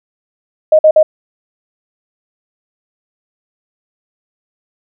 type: tone bursts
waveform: sine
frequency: 622.3 Hz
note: D#5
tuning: in tune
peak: -3 dBFS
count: 3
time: 0.72-1.03 s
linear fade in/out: 5 ms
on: 70 ms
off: 50 ms
effects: none